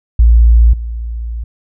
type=tone with level steps; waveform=sine; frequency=57.4 Hz; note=A#1; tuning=26 cents flat; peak=-3 / -18 dBFS; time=0.19-1.44 s; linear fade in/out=5 ms; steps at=0.73 s; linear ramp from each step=5 ms; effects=none